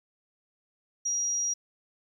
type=tone; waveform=sine; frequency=5730 Hz; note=F8; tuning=44 cents sharp; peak=-26 dBFS; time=1.05-1.54 s; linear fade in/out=10 ms; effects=10-bit